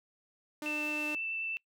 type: tone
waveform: sawtooth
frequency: 300.7 Hz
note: D4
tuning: 41 cents sharp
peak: -33 dBFS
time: 0.62-1.15 s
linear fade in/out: 2 ms
type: tone with vibrato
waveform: sine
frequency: 2659 Hz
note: E7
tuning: 14 cents sharp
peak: -33 dBFS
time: 0.66-1.57 s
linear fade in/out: 0 ms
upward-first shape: triangle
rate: 9.3 Hz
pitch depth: 10 cents each way
effects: noise-tail reverb RT60 0.1 s tail -24 dB re dry